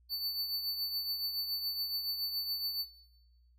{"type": "tone with tremolo", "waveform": "square", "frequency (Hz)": 4500, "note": "C#8", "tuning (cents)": 25, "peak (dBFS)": -31, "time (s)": [0.09, 2.86], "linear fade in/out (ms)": 50, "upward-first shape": "triangle", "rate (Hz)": 7.1, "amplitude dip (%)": 65, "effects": ["noise-tail reverb RT60 1.0 s tail -19 dB re dry", "added 60 Hz sine -62 dBFS peak until 3.58 s"]}